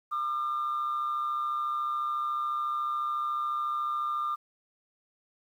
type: tone pair together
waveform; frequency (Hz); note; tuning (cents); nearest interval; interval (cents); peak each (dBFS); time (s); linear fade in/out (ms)
sine; 1200 / 1334; D6 / E6; +37 / +20; major second; 183; -27 / -37; 0.11-4.36; 20
effects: tanh soft clip ceiling -24 dBFS + 10-bit